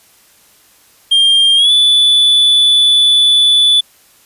triangle tone with pitch glide, 3200 to 3470 Hz, G7 to A7, +35 to -25 cents, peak -5 dBFS, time 1.11-3.81 s, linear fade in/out 10 ms, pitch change +140 cents, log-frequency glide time 1.56-1.71 s, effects white hiss -48 dBFS RMS until 4.25 s + resampled to 32000 Hz

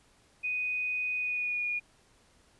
sine tone with pitch glide, 2490 to 2439 Hz, D#7 to D#7, +1 to -35 cents, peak -29 dBFS, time 0.43-1.8 s, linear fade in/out 20 ms, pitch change -36 cents, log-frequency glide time 1.17-1.68 s, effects pink hiss -64 dBFS RMS until 2.59 s + resampled to 24000 Hz

